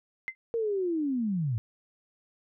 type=tone with exponential decay; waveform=sine; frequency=2071 Hz; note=C7; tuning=18 cents flat; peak=-26 dBFS; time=0.28-0.35 s; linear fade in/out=0 ms; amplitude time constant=15 ms
type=linear sweep; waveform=sine; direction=down; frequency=469.5 to 103.83 Hz; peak=-26 dBFS; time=0.54-1.58 s; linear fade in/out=0 ms
effects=none